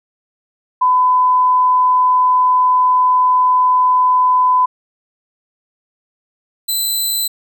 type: tone pair in turn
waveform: sine / 10% pulse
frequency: 1006 / 4024 Hz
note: B5 / B7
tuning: +32 / +32 cents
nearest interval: 2 octaves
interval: 2400 cents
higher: second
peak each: -9 dBFS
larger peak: neither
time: 0.81-4.66 / 6.68-7.28 s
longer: first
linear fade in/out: 10 ms
effects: none